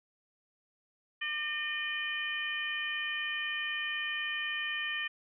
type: harmonic tone with a mistuned harmonic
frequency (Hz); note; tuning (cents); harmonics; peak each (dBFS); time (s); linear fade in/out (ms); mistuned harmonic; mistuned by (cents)
608; D#5; -40; 2 / 3 / 4 / 5; -46 / -35 / -38 / -38; 1.21-5.08; 10; 2; -36
effects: none